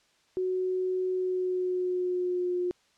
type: tone with pitch glide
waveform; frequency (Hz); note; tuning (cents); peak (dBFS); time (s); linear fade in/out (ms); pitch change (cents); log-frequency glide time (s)
sine; 370 to 357.4; F#4 to F4; 0 to +40; -26; 0.37-2.71; 0; -60; 1.12-2.58
effects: white hiss -66 dBFS RMS until 2.97 s + low-pass 6000 Hz 12 dB/octave